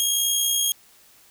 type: tone with amplitude modulation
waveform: 15% pulse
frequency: 3262 Hz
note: G#7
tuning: 32 cents flat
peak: -11 dBFS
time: 0-0.72 s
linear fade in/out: 0 ms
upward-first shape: sine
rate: 60.8 Hz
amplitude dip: 35%
effects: white hiss -54 dBFS RMS until 1.3 s